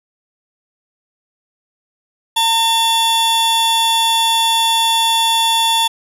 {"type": "tone pair together", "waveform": "45% pulse", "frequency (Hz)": [908, 3456], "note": ["A#5", "A7"], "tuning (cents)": [-46, -32], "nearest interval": "octave + major seventh", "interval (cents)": 2314, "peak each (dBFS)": -15, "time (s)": [2.36, 5.88], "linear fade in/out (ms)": 10, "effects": ["resampled to 32000 Hz", "8-bit"]}